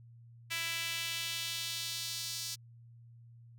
sawtooth tone with high-pass filter sweep, 331.9 Hz, E4, 12 cents sharp, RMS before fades -38 dBFS, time 0.5-2.56 s, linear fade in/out 20 ms, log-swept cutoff 2300 to 4900 Hz, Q 1.8, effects added 117 Hz sine -53 dBFS peak until 3.58 s

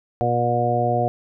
harmonic tone, 120 Hz, B2, 49 cents flat, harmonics 1 / 2 / 3 / 4 / 5 / 6, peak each -24 / -29 / -29 / -26 / -25 / -21 dBFS, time 0.21-1.08 s, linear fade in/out 0 ms, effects none

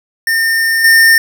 square tone with level steps, 1814 Hz, A#6, 48 cents flat, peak -11 / -5 dBFS, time 0.27-1.18 s, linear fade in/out 2 ms, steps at 0.84 s, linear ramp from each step 5 ms, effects none

